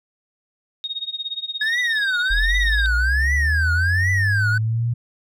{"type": "tone with tremolo", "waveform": "sine", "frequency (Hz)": 3729, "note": "A#7", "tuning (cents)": 0, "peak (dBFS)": -22, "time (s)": [0.84, 2.86], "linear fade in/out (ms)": 0, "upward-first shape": "sine", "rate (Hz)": 17, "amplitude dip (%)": 90}
{"type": "tone with vibrato", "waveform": "triangle", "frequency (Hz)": 1684, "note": "G#6", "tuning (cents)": 24, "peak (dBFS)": -17, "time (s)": [1.61, 4.58], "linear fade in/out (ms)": 5, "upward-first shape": "triangle", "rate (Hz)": 1.3, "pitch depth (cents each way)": 300}
{"type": "linear sweep", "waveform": "sine", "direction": "up", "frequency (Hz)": [39.74, 120], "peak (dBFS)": -18, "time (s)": [2.3, 4.94], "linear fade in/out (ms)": 10}
{"effects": []}